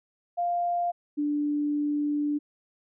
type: tone pair in turn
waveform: sine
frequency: 698.5 / 293.7 Hz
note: F5 / D4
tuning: 0 / 0 cents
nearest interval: octave + minor third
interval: 1500 cents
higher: first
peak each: -24 dBFS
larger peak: neither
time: 0.37-0.92 / 1.17-2.39 s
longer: second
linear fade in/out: 20 ms
effects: none